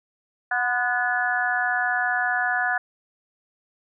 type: harmonic tone with a mistuned harmonic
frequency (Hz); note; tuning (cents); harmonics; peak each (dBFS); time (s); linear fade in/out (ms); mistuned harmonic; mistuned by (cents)
245; B3; -14; 3 / 4 / 5 / 6 / 7; -26 / -34 / -36 / -25 / -25; 0.51-2.78; 5; 4; +52
effects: none